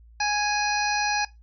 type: harmonic tone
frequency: 830.6 Hz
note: G#5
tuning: in tune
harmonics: 1 / 2 / 3 / 5 / 6 / 7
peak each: -25 / -28 / -30 / -32 / -33 / -33 dBFS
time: 0.2-1.25 s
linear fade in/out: 5 ms
effects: noise-tail reverb RT60 0.2 s tail -19 dB re dry + added 57 Hz sine -48 dBFS peak until 1.42 s